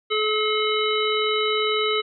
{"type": "harmonic tone", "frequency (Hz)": 429, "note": "A4", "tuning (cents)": -44, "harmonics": [1, 3, 5, 7, 9], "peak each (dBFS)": [-23, -26, -28, -27, -29], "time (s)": [0.1, 2.02], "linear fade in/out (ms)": 20, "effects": []}